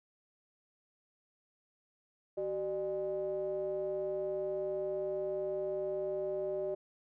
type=ring-modulated tone; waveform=triangle; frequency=109.9 Hz; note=A2; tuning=2 cents flat; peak=-28 dBFS; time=2.37-6.75 s; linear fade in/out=10 ms; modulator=491 Hz; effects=none